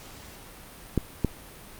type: clicks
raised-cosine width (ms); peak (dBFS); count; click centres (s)
3; -9; 2; 0.977 / 1.247
effects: pink hiss -46 dBFS RMS until 1.79 s + Opus 48 kbps